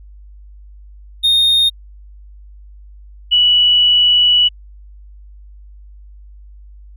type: tone pair in turn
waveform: triangle / sine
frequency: 3689 / 2946 Hz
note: A#7 / F#7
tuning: -19 / -8 cents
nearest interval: major third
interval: 389 cents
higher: first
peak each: -8 dBFS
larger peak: neither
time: 1.23-1.7 / 3.31-4.49 s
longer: second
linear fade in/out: 20 ms
effects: added 50 Hz sine -36 dBFS peak until 6.96 s